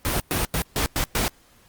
pink noise bursts at uneven times, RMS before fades -23 dBFS, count 6, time 0.05-0.2 / 0.31-0.45 / 0.54-0.62 / 0.76-0.86 / 0.96-1.04 / 1.15-1.28 s, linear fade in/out 0 ms, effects pink hiss -56 dBFS RMS until 1.68 s + Opus 32 kbps

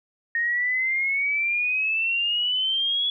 sine exponential sweep, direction up, 1848 to 3395 Hz, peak -21 dBFS, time 0.35-3.1 s, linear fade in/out 2 ms, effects none

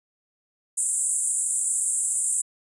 white band-pass noise, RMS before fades -25 dBFS, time 0.77-2.42 s, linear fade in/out 10 ms, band 7400 to 9800 Hz, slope 96 dB/octave, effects resampled to 24000 Hz

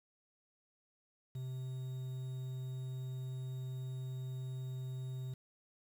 triangle tone with quantisation, 129.3 Hz, C3, 20 cents flat, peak -37 dBFS, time 1.35-5.34 s, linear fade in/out 5 ms, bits 10, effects none

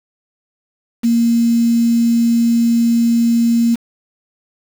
sine tone with quantisation, 233.1 Hz, A#3, in tune, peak -10 dBFS, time 1.03-3.76 s, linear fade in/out 20 ms, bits 5, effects none

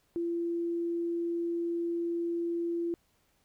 sine tone, 340.3 Hz, F4, 45 cents flat, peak -29 dBFS, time 0.16-2.94 s, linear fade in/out 0 ms, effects pink hiss -71 dBFS RMS until 3.44 s

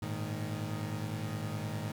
30% pulse chord, Ab suspended second, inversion none, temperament equal with one note detuned, 103.83 / 113.62 / 155.56 Hz, Ab2 / Bb2 / Eb3, 0 / -44 / 0 cents, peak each -36 / -37 / -37 dBFS, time 0.02-1.92 s, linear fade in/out 5 ms, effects 11-bit

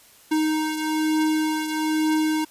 square beating tone pair, 311.1 / 312.2 Hz, D#4 / D#4, 0 / +6 cents, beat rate 1.1 Hz, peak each -22 / -29 dBFS, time 0.31-2.45 s, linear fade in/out 10 ms, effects white hiss -52 dBFS RMS until 2.5 s + resampled to 32000 Hz

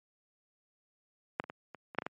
clicks, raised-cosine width 0.5 ms, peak -14 / -29 / -25 / -30 / -29 / -13 / -24 / -20 dBFS, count 8, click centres 1.399 / 1.44 / 1.499 / 1.747 / 1.948 / 1.986 / 2.021 / 2.065 s, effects high-pass 150 Hz 12 dB/octave + MP3 48 kbps

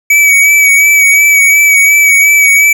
square tone with vibrato, 2277 Hz, C#7, 46 cents sharp, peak -4 dBFS, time 0.1-2.73 s, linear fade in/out 5 ms, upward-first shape sine, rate 2.8 Hz, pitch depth 30 cents each way, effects none

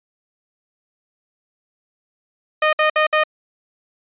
15% pulse tone bursts, 616 Hz, D#5, 17 cents flat, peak -7 dBFS, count 4, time 2.62-3.237 s, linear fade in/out 5 ms, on 110 ms, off 59 ms, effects resampled to 8000 Hz

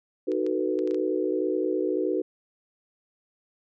sine chord, B dominant seventh, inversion first, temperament just, 308.7 / 370.4 / 444.5 / 493.9 Hz, D#4 / F#4 / A4 / B4, -14 / +2 / +18 / 0 cents, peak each -29 / -27 / -31 / -30 dBFS, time 0.27-2.22 s, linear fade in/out 10 ms
clicks, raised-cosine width 0.2 ms, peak -28 dBFS, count 6, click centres 0.318 / 0.465 / 0.79 / 0.875 / 0.91 / 0.945 s
effects none

